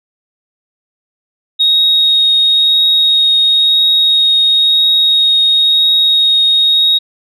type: tone with vibrato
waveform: sine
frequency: 3750 Hz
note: A#7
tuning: 10 cents sharp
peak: -6 dBFS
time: 1.59-6.99 s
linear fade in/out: 20 ms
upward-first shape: triangle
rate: 0.98 Hz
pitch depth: 10 cents each way
effects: tanh soft clip ceiling -2 dBFS